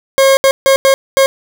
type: tone bursts at uneven times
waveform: 40% pulse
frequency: 540 Hz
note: C#5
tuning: 45 cents flat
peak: -5 dBFS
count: 5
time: 0.18-0.37 / 0.44-0.51 / 0.66-0.76 / 0.85-0.94 / 1.17-1.26 s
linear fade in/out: 0 ms
effects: none